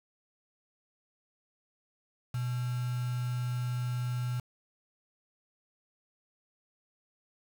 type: tone with quantisation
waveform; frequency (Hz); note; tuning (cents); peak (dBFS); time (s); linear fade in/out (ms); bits
sine; 123.47; B2; 0; -30; 2.34-4.4; 5; 7
effects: none